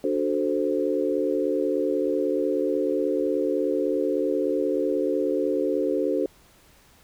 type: chord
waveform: sine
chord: D dominant seventh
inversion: none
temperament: equal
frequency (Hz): 293.7 / 370 / 440 / 523.3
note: D4 / F#4 / A4 / C5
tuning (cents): 0 / 0 / 0 / 0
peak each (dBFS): -27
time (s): 0.04-6.26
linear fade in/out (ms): 2
effects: pink hiss -56 dBFS RMS until 7.03 s